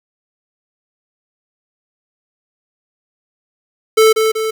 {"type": "tone with echo", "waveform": "square", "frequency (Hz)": 440, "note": "A4", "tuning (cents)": 0, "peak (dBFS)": -7, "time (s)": [3.97, 4.13], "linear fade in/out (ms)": 10, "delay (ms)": 190, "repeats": 2, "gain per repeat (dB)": -5, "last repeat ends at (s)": 4.51, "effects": ["7-bit"]}